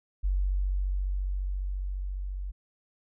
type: tone with level ramp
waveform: sine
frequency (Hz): 47.27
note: F#1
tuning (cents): +38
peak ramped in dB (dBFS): -23 to -32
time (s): 0.23-2.52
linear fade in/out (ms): 20
effects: none